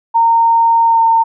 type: tone with pitch glide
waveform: sine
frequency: 920 to 910.5 Hz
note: A#5 to A#5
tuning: -23 to -41 cents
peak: -7 dBFS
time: 0.14-1.24 s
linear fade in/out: 20 ms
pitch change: -18 cents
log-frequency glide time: 0.85-1.02 s
effects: none